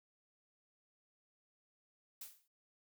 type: noise with exponential decay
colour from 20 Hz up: blue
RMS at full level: -45 dBFS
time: 2.21-2.48 s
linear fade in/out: 5 ms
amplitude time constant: 58 ms
effects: none